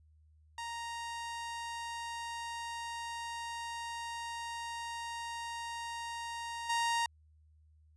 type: tone with level steps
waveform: sawtooth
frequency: 932.3 Hz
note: A#5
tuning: in tune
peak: -35 / -26 dBFS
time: 0.58-7.06 s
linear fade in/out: 2 ms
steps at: 6.69 s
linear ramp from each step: 10 ms
effects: added 77 Hz sine -61 dBFS peak until 7.96 s + resampled to 22050 Hz